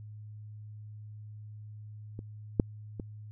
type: clicks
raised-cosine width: 3 ms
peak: -28 / -10 / -23 dBFS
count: 3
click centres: 2.191 / 2.598 / 2.998 s
effects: added 106 Hz sine -43 dBFS peak until 3.31 s